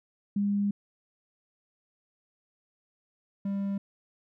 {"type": "tone pair in turn", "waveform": ["sine", "triangle"], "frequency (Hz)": [202.5, 198.22], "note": ["G#3", "G3"], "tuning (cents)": [-43, 20], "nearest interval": "unison", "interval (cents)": 37, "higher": "first", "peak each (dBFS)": [-24, -26], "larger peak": "first", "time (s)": [[0.36, 0.71], [3.45, 3.78]], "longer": "first", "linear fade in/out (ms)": 5, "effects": []}